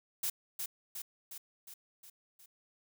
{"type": "noise with echo", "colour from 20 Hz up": "blue", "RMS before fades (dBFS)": -34, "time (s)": [0.23, 0.3], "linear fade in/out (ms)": 5, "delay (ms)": 360, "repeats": 6, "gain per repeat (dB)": -4, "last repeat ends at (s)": 2.46, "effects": []}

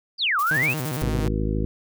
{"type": "exponential two-way sweep", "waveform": "sine", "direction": "down then up", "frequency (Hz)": [4997, 1108.7, 2843], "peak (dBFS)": -19, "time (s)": [0.18, 0.75], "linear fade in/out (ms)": 50, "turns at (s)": 0.39}
{"type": "noise with tremolo", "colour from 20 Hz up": "blue", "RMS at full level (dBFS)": -35, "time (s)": [0.39, 1.02], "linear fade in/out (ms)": 0, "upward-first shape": "square", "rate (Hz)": 13, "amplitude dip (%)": 55}
{"type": "tone with vibrato", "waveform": "sawtooth", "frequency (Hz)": 140, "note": "C#3", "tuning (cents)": 18, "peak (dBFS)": -22, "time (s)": [0.51, 1.28], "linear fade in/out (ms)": 0, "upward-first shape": "square", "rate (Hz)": 8.7, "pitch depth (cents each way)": 180}
{"type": "harmonic tone", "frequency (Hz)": 53, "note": "G#1", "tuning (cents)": 36, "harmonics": [1, 2, 3, 4, 5, 6, 7, 9], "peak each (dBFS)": [-25, -28, -30, -31, -32, -33, -33, -35], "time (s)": [1.02, 1.65], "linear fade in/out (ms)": 0}
{"effects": []}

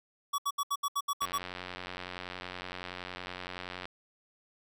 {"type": "tone bursts", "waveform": "square", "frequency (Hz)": 1132, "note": "C#6", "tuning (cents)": 36, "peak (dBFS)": -29, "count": 9, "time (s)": [0.33, 1.383], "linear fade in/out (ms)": 10, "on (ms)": 53, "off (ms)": 72}
{"type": "click train", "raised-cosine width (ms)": 0.3, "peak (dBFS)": -23, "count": 240, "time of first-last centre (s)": [1.22, 3.855], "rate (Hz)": 90.7}
{"effects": []}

